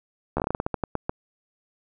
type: slowing click train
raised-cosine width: 1 ms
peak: -11 dBFS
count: 14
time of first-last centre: 0.37-1.095 s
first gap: 13 ms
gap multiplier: 1.22
effects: none